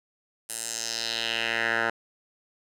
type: tone with band-pass filter sweep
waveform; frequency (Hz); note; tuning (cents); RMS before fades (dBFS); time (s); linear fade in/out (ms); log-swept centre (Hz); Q
10% pulse; 114.6; A#2; -29; -29; 0.49-1.9; 5; 10000 to 1300; 2.4
effects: none